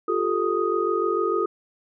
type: tone cluster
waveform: sine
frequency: 349.5 / 396.1 / 442.9 / 1246 Hz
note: F4 / G4 / A4 / D#6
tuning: +1 / +18 / +11 / +2 cents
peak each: -26 dBFS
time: 0.08-1.46 s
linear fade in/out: 5 ms
effects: none